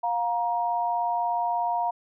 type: tone pair together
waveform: sine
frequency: 706.5 / 943 Hz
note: F5 / A#5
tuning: +20 / +20 cents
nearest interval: perfect fourth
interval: 500 cents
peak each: -26 dBFS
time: 0.03-1.91 s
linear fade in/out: 10 ms
effects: none